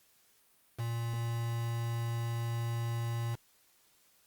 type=tone with quantisation; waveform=triangle; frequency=116.54 Hz; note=A#2; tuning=in tune; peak=-30 dBFS; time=0.78-3.36 s; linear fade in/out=20 ms; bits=7; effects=white hiss -67 dBFS RMS until 4.26 s + Opus 48 kbps